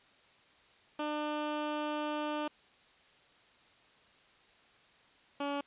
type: tone pair in turn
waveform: 15% pulse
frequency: 300 / 284.2 Hz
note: D4 / C#4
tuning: +37 / +43 cents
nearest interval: minor second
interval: 94 cents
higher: first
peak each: -27 dBFS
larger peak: neither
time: 0.99-2.48 / 5.4-5.61 s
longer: first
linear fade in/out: 5 ms
effects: white hiss -63 dBFS RMS until 5.66 s + resampled to 8000 Hz